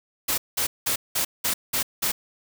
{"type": "noise bursts", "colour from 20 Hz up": "white", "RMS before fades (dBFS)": -24, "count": 7, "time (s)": [0.28, 2.12], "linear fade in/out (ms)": 10, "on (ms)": 100, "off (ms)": 190, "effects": []}